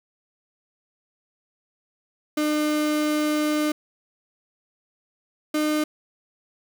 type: tone pair in turn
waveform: 35% pulse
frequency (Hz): 302 / 304.3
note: D4 / D#4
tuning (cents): +48 / -38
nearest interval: unison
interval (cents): 14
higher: second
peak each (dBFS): -19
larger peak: neither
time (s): 2.37-3.72 / 5.54-5.84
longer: first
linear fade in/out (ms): 5
effects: none